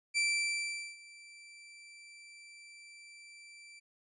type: tone with ADSR envelope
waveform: sawtooth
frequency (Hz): 2338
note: D7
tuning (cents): -8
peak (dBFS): -24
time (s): 0.14-3.8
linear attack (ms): 33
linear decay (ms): 790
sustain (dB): -24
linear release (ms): 16
effects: resampled to 24000 Hz